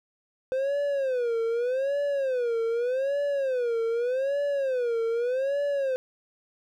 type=tone with vibrato; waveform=triangle; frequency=511 Hz; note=C5; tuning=41 cents flat; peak=-22 dBFS; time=0.52-5.96 s; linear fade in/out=0 ms; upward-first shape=sine; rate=0.83 Hz; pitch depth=200 cents each way; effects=none